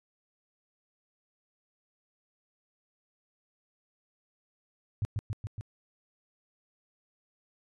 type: tone with echo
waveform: sine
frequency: 104.9 Hz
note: G#2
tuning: 18 cents sharp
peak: -26 dBFS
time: 5.02-5.05 s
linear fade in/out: 0 ms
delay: 140 ms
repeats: 4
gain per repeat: -2 dB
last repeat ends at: 5.61 s
effects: resampled to 24000 Hz